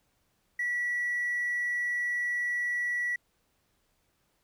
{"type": "tone with hard clipping", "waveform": "sine", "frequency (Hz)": 1944, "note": "B6", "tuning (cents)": -28, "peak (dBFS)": -28, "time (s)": [0.59, 3.16], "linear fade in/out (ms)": 5, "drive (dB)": 1, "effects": ["pink hiss -73 dBFS RMS until 4.43 s"]}